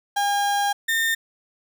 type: tone pair in turn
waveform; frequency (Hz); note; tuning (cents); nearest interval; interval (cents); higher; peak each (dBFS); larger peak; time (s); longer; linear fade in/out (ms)
35% pulse; 810 / 1818.4; G#5 / A#6; -43 / -43; octave + major second; 1400; second; -18; neither; 0.16-0.73 / 0.88-1.15; first; 10
effects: none